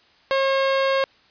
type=tone; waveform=sawtooth; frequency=540 Hz; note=C#5; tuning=45 cents flat; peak=-14 dBFS; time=0.31-1.04 s; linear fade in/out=0 ms; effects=white hiss -56 dBFS RMS until 1.3 s + resampled to 11025 Hz